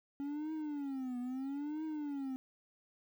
triangle tone with vibrato, 278 Hz, C#4, 5 cents sharp, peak -35 dBFS, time 0.2-2.36 s, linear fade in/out 0 ms, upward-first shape triangle, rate 0.76 Hz, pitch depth 230 cents each way, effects 11-bit

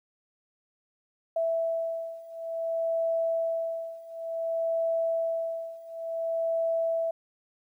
sine beating tone pair, 659.3 / 659.86 Hz, E5 / E5, 0 / +2 cents, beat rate 0.56 Hz, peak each -31 / -29 dBFS, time 1.36-7.11 s, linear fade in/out 5 ms, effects 11-bit

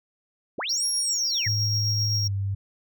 sine linear two-way sweep, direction up then down, 103.83 to 11175 to 1684 Hz, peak -27 dBFS, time 0.58-1.48 s, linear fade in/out 5 ms, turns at 0.89 s
triangle tone with tremolo, 5588 Hz, F8, in tune, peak -22 dBFS, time 0.69-2.28 s, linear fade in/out 10 ms, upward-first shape triangle, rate 7.7 Hz, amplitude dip 30%
sine tone with pitch glide, 104.9 to 98.44 Hz, G#2 to G2, +18 to +8 cents, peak -24 dBFS, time 1.46-2.55 s, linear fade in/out 10 ms, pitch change -110 cents, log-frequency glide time 2.13-2.33 s
effects none

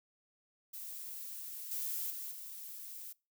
violet noise with level steps, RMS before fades -45 / -38 / -43 / -47 dBFS, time 0.73-3.13 s, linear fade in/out 10 ms, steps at 1.71 / 2.1 / 2.31 s, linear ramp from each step 5 ms, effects noise-tail reverb RT60 0.3 s tail -24 dB re dry

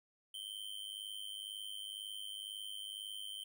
square tone with amplitude modulation, 3106 Hz, G7, 17 cents flat, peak -40 dBFS, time 0.34-3.44 s, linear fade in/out 5 ms, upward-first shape sine, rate 102 Hz, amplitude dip 90%, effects none

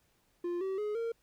triangle tone with pitch steps, 349.2 / 383 / 420.1 / 460.8 Hz, F4 / G4 / G#4 / A#4, 0 / -40 / +20 / -20 cents, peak -30 dBFS, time 0.44-1.12 s, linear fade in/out 5 ms, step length 170 ms, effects pink hiss -72 dBFS RMS until 1.22 s

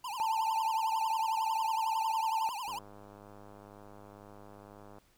square tone with vibrato, 917 Hz, A#5, 29 cents flat, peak -37 dBFS, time 0.04-2.79 s, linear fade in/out 5 ms, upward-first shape triangle, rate 11 Hz, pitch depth 270 cents each way
sine tone, 888 Hz, A5, 16 cents sharp, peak -29 dBFS, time 0.2-2.49 s, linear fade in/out 0 ms
click train, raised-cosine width 1 ms, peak -38 dBFS, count 236, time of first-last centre 2.68-4.984 s, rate 102 Hz
effects pink hiss -68 dBFS RMS until 5.17 s

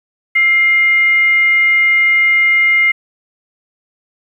sine tone with frequency modulation, 2111 Hz, C7, 15 cents sharp, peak -8 dBFS, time 0.35-2.92 s, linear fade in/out 10 ms, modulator 781 Hz, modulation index 0.21, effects 8-bit

